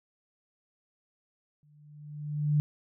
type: tone with exponential growth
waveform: sine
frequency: 148.6 Hz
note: D3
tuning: 21 cents sharp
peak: -20 dBFS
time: 1.63-2.6 s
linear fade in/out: 0 ms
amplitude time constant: 210 ms
effects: none